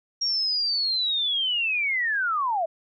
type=linear sweep; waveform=sine; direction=down; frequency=5620 to 622.3 Hz; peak=-22 dBFS; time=0.21-2.66 s; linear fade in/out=10 ms; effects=none